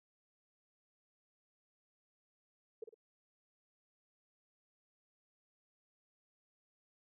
sine tone with echo, 445.1 Hz, A4, 20 cents sharp, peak -40 dBFS, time 2.82-2.84 s, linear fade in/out 5 ms, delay 52 ms, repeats 2, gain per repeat -8 dB, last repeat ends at 2.944 s, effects none

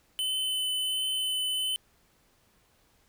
square tone with vibrato, 3032 Hz, F#7, 42 cents sharp, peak -28 dBFS, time 0.19-1.76 s, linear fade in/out 0 ms, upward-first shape triangle, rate 1.4 Hz, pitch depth 10 cents each way, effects pink hiss -66 dBFS RMS until 3.08 s

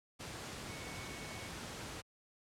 sine tone in noise, 2217 Hz, C#7, in tune, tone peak -52 dBFS, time 0.68-1.49 s, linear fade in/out 20 ms, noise pink, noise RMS -45 dBFS, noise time 0.19-2.02 s, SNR -10 dB, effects high-pass 60 Hz 12 dB/octave + low-pass 9000 Hz 12 dB/octave

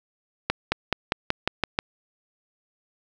accelerating click train, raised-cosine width 0.3 ms, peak -5 dBFS, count 8, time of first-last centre 0.5-1.789 s, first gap 220 ms, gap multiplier 0.94, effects none

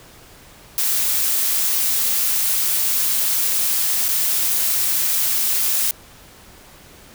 blue noise with dropouts, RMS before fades -19 dBFS, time 0.78-5.91 s, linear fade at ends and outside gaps 1 ms, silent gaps 4.083-4.087 s, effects pink hiss -45 dBFS RMS until 7.14 s

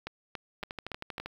two click trains, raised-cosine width 0.3 ms, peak -21 / -20 dBFS, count 9 / 5, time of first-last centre 0.63-1.26 / 0.07-1.2 s, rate 12.7 / 3.54 Hz, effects 8-bit

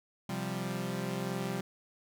sawtooth chord, C suspended fourth, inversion none, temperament equal, 130.81 / 174.61 / 196 Hz, C3 / F3 / G3, 0 / 0 / 0 cents, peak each -35 / -34 / -33 dBFS, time 0.29-1.61 s, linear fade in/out 5 ms, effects none

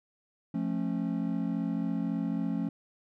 triangle chord, F augmented, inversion none, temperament just, 174.61 / 218.3 / 272.8 Hz, F3 / A3 / C#4, 0 / -13 / -28 cents, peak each -31 dBFS, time 0.54-2.69 s, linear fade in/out 5 ms, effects none

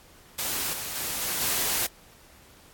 white noise with level steps, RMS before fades -29 / -34 / -31 / -29 / -26 dBFS, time 0.38-1.87 s, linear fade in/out 10 ms, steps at 0.73 / 0.95 / 1.21 / 1.41 s, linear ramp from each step 5 ms, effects pink hiss -54 dBFS RMS until 2.73 s + AAC 64 kbps

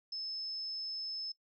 sine tone, 5230 Hz, E8, 15 cents flat, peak -37 dBFS, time 0.12-1.32 s, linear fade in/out 5 ms, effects noise-tail reverb RT60 0.1 s tail -17 dB re dry

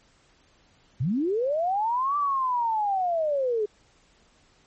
sine linear two-way sweep, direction up then down, 106.8 to 1176 to 407 Hz, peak -22 dBFS, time 1-3.66 s, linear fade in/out 10 ms, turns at 2.17 s, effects pink hiss -61 dBFS RMS until 4.66 s + MP3 32 kbps

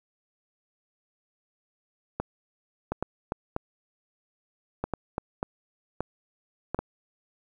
clicks, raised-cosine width 1 ms, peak -14 dBFS, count 12, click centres 2.2 / 2.92 / 3.026 / 3.321 / 3.564 / 4.84 / 4.937 / 5.181 / 5.429 / 6.006 / 6.746 / 6.79 s, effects 9-bit

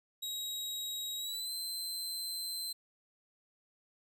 sawtooth tone with pitch glide, 3820 to 4094 Hz, A#7 to C8, +42 to -38 cents, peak -34 dBFS, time 0.22-2.73 s, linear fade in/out 10 ms, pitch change +120 cents, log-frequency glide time 1.18-1.52 s, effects none

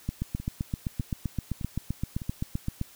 two click trains, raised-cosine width 5 ms, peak -24 / -16 dBFS, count 4 / 22, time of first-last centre 0.4-2.218 / 0.09-2.814 s, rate 1.65 / 7.71 Hz, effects white hiss -53 dBFS RMS until 2.95 s

